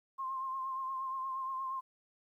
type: tone with vibrato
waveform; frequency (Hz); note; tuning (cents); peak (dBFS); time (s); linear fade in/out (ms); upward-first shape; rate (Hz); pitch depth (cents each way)
sine; 1058; C6; +19; -35; 0.18-1.81; 20; triangle; 8.5; 40
effects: 12-bit